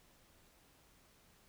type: silence
effects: pink hiss -67 dBFS RMS until 1.48 s